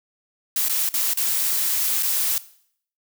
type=noise with dropouts; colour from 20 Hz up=blue; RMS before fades=-22 dBFS; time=0.56-2.38 s; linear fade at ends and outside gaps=2 ms; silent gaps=0.684-0.695 / 0.89-0.939 / 1.136-1.172 / 2.026-2.03 s; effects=noise-tail reverb RT60 0.6 s tail -17 dB re dry